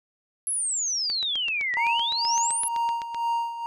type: exponential two-way sweep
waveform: sine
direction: down then up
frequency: 11160 to 1895 to 11160 Hz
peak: -24 dBFS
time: 0.47-2.68 s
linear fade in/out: 0 ms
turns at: 1.74 s
type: click train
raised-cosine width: 0.2 ms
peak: -20 dBFS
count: 17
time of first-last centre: 1.1-3.146 s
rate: 7.82 Hz
type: tone with tremolo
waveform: triangle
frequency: 932.3 Hz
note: A#5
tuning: in tune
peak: -20 dBFS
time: 1.77-3.66 s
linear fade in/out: 0 ms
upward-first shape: sine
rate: 2.1 Hz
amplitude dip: 70%
effects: none